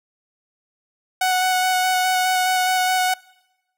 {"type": "tone with vibrato", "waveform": "sawtooth", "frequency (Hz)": 740, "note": "F#5", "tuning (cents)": 0, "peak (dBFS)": -13, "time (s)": [1.21, 3.14], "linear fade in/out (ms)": 5, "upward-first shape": "square", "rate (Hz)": 4.8, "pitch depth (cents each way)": 9, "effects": ["noise-tail reverb RT60 1.0 s tail -24 dB re dry"]}